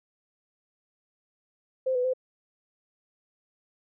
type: tone with pitch steps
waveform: sine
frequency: 520 / 497.5 / 514 Hz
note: C5 / B4 / C5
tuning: -11 / +13 / -31 cents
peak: -23 dBFS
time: 1.86-2.136 s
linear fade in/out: 10 ms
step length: 92 ms
effects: none